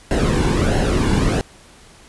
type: noise with flanger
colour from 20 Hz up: brown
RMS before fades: -17 dBFS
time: 0.11-1.41 s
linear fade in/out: 0 ms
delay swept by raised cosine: 0.83 to 1.61 ms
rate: 1.5 Hz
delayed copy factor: -0.65
effects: pink hiss -46 dBFS RMS until 2.08 s + resampled to 24000 Hz